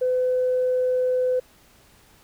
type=tone; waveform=sine; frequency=506 Hz; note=B4; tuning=42 cents sharp; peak=-18 dBFS; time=0.01-1.4 s; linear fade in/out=10 ms; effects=tanh soft clip ceiling -14 dBFS + pink hiss -55 dBFS RMS until 2.23 s